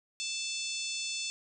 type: harmonic tone with a mistuned harmonic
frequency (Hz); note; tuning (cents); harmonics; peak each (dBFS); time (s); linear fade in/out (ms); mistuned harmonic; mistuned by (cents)
880; A5; 0; 3 / 4 / 5 / 6 / 7 / 8 / 9; -39 / -40 / -41 / -42 / -42 / -43 / -44; 0.2-1.3; 0; 9; +32
effects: none